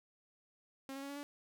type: tone with pitch steps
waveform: sawtooth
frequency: 269.4 / 274 / 278.6 / 283.3 / 288.1 Hz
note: C#4 / C#4 / C#4 / C#4 / D4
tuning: -49 / -20 / +9 / +38 / -33 cents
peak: -39 dBFS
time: 0.89-1.23 s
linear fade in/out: 0 ms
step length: 68 ms
effects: none